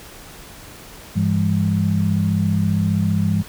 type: tone cluster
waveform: sine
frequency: 101 / 167.6 / 202.7 Hz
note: G#2 / E3 / G#3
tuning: -48 / +29 / -42 cents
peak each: -20 dBFS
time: 1.15-3.43 s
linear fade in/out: 20 ms
effects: pink hiss -40 dBFS RMS until 3.48 s